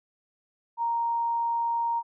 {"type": "tone", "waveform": "sine", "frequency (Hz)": 932.3, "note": "A#5", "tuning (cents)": 0, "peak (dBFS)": -24, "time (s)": [0.77, 2.03], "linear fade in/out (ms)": 50, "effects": []}